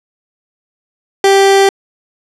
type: tone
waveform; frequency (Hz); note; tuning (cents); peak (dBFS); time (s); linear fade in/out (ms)
30% pulse; 392; G4; 0; -3; 1.24-1.69; 2
effects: low-pass 9000 Hz 12 dB/octave